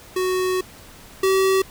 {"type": "tone pair in turn", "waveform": "square", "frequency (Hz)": [370, 382.8], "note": ["F#4", "G4"], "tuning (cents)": [0, -41], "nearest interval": "minor second", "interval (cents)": 59, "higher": "second", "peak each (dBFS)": [-20, -16], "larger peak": "second", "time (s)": [[0.16, 0.61], [1.23, 1.62]], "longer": "first", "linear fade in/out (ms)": 5, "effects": ["pink hiss -44 dBFS RMS until 1.7 s"]}